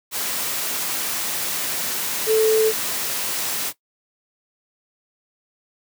sine tone in noise, 438.2 Hz, A4, 7 cents flat, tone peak -13 dBFS, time 2.26-2.73 s, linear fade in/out 50 ms, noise white, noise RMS -25 dBFS, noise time 0.11-3.73 s, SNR +9 dB, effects noise-tail reverb RT60 0.1 s tail -17 dB re dry + high-pass 150 Hz 12 dB/octave

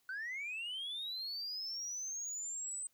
sine linear sweep, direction up, 1480 to 8170 Hz, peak -37 dBFS, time 0.09-2.87 s, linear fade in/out 2 ms, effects tanh soft clip ceiling -37 dBFS + white hiss -75 dBFS RMS until 2.93 s

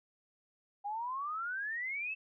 sine exponential sweep, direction up, 797 to 2672 Hz, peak -35 dBFS, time 0.84-2.15 s, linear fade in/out 20 ms, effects none

